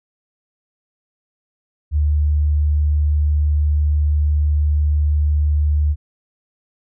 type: tone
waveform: sine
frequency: 74.5 Hz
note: D2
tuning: 25 cents sharp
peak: -13 dBFS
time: 1.91-5.96 s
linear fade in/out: 50 ms
effects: none